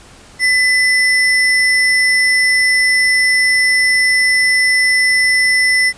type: tone with sample-and-hold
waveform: sine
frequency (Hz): 2005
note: B6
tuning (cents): +26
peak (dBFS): -9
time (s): 0.39-5.93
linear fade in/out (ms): 50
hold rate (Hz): 7350
effects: pink hiss -41 dBFS RMS until 5.97 s + resampled to 22050 Hz